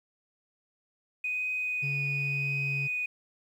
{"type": "tone with vibrato", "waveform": "sine", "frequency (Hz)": 2489, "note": "D#7", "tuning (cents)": 0, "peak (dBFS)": -28, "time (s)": [1.24, 3.06], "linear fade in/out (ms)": 5, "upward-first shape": "triangle", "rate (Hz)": 0.91, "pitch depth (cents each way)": 13}
{"type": "tone with pitch glide", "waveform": "triangle", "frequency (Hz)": [139.8, 138.67], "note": ["C#3", "C#3"], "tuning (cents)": [15, 1], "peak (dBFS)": -29, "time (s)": [1.82, 2.88], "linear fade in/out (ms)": 20, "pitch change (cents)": -14, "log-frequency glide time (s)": [2.34, 2.71]}
{"effects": ["tanh soft clip ceiling -22 dBFS", "10-bit"]}